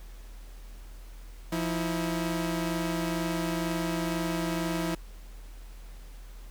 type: tone pair together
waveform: sawtooth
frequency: 172 / 321.9 Hz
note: F3 / E4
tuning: -26 / -41 cents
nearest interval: major seventh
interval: 1085 cents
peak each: -27 dBFS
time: 1.52-4.95 s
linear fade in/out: 5 ms
effects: added 40 Hz sine -42 dBFS peak until 6.5 s + pink hiss -56 dBFS RMS until 6.5 s